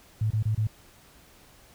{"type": "tone bursts", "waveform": "sine", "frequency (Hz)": 108.4, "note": "A2", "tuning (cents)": -25, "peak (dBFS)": -22, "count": 4, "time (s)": [0.21, 0.671], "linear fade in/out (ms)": 5, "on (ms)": 95, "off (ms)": 27, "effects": ["pink hiss -55 dBFS RMS until 1.74 s"]}